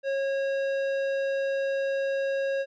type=tone with tanh clipping; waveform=sine; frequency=546 Hz; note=C#5; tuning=26 cents flat; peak=-27 dBFS; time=0.03-2.66 s; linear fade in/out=50 ms; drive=13 dB; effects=none